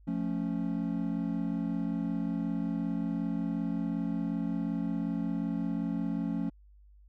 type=chord; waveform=triangle; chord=F augmented; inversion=none; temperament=equal; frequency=174.61 / 220 / 277.2 Hz; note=F3 / A3 / C#4; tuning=0 / 0 / 0 cents; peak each=-32 dBFS; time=0.07-6.5 s; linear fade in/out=10 ms; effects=added 50 Hz sine -54 dBFS peak until 7.08 s